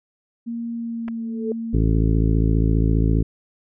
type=tone with pitch glide; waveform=sine; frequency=233.1 to 228.4 Hz; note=A#3 to A#3; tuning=0 to -35 cents; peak=-25 dBFS; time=0.46-1.76 s; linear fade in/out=20 ms; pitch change=-35 cents; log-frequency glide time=0.73-1.21 s
type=clicks; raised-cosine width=0.5 ms; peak=-22 dBFS; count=2; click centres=1.081 / 1.084 s
type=tone with exponential growth; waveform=sine; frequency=440 Hz; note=A4; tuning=in tune; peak=-19 dBFS; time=1.17-1.52 s; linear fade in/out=2 ms; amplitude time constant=75 ms
type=harmonic tone; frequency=54.9 Hz; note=A1; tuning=3 cents flat; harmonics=1 / 2 / 3 / 4 / 5 / 6 / 7 / 8; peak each=-18 / -21 / -23 / -30 / -25 / -31 / -32 / -33 dBFS; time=1.73-3.23 s; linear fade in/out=10 ms
effects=none